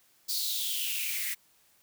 blue noise with high-pass filter sweep, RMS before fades -32 dBFS, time 0.28-1.35 s, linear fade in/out 20 ms, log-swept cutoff 4600 to 1900 Hz, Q 6.3, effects white hiss -65 dBFS RMS until 1.82 s

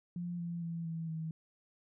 sine tone with pitch steps, 174.61 / 170.92 / 167.3 / 163.77 / 160.3 Hz, F3 / F3 / E3 / E3 / E3, 0 / -37 / +26 / -11 / -48 cents, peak -36 dBFS, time 0.16-1.31 s, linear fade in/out 2 ms, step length 230 ms, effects none

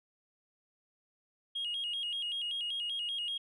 sine tone with vibrato, 3060 Hz, G7, 42 cents flat, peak -32 dBFS, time 1.55-3.38 s, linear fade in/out 10 ms, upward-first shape square, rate 5.2 Hz, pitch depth 110 cents each way, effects tanh soft clip ceiling -30 dBFS

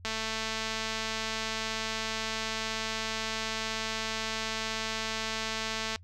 click train, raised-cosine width 0.2 ms, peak -16 dBFS, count 1307, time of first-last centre 0.05-5.96 s, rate 221 Hz, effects noise-tail reverb RT60 0.1 s tail -25 dB re dry + added 88 Hz sine -49 dBFS peak until 6.03 s

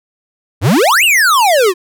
square exponential two-way sweep, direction up then down, 82.41 to 2960 to 340 Hz, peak -8 dBFS, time 0.61-1.74 s, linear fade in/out 50 ms, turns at 1.04 s, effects none

